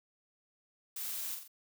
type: noise with echo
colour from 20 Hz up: blue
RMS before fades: -40 dBFS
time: 0.96-1.35 s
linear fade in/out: 5 ms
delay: 43 ms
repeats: 3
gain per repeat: -5 dB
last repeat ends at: 1.479 s
effects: none